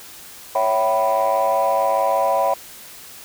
sine chord, C# half-diminished seventh, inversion none, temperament equal with one note detuned, 554.4 / 659.3 / 765.6 / 987.8 Hz, C#5 / E5 / G5 / B5, 0 / 0 / -41 / 0 cents, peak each -20 dBFS, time 0.55-2.54 s, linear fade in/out 5 ms, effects tanh soft clip ceiling -10 dBFS + white hiss -40 dBFS RMS until 3.24 s

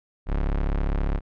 35% pulse tone, 34.89 Hz, C#1, 12 cents sharp, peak -20 dBFS, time 0.26-1.21 s, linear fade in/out 50 ms, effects low-pass 2000 Hz 12 dB/octave

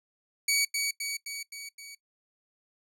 15% pulse tone with echo, 2261 Hz, C#7, 34 cents sharp, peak -17 dBFS, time 0.48-0.65 s, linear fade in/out 5 ms, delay 260 ms, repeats 5, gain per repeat -4 dB, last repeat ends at 1.95 s, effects noise-tail reverb RT60 0.1 s tail -20 dB re dry

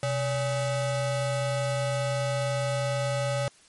square ring-modulated tone, 349.2 Hz, F4, in tune, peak -23 dBFS, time 0.03-3.48 s, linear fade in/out 0 ms, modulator 220 Hz, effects white hiss -57 dBFS RMS until 3.68 s + MP3 48 kbps

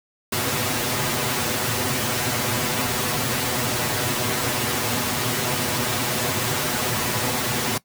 pink noise with comb filter, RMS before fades -23 dBFS, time 0.32-7.78 s, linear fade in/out 5 ms, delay 8.1 ms, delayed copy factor +0.85, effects noise-tail reverb RT60 0.1 s tail -19 dB re dry + high-pass 100 Hz 12 dB/octave

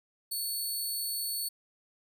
10% pulse tone, 4435 Hz, C#8, in tune, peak -25 dBFS, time 0.31-1.49 s, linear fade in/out 10 ms, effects none

